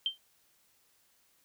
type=tone with exponential decay; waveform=sine; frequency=3136 Hz; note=G7; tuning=in tune; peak=-24 dBFS; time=0.06-0.18 s; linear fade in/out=1 ms; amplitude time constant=25 ms; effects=white hiss -69 dBFS RMS until 1.44 s